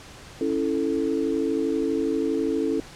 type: chord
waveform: sine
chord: A major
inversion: first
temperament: equal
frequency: 277.2 / 329.6 / 440 Hz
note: C#4 / E4 / A4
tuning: 0 / 0 / 0 cents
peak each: -26 dBFS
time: 0.41-2.8 s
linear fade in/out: 2 ms
effects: pink hiss -44 dBFS RMS until 2.95 s + low-pass 8000 Hz 12 dB/octave